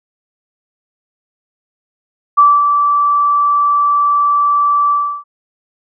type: tone with ADSR envelope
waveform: sine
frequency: 1161 Hz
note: D6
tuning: 20 cents flat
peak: -3 dBFS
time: 2.37-5.24 s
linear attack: 16 ms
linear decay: 230 ms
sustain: -6 dB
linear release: 330 ms
effects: none